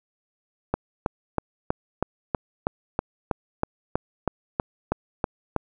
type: click train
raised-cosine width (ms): 1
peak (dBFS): -8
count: 16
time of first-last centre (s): 0.74-5.563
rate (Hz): 3.11
effects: none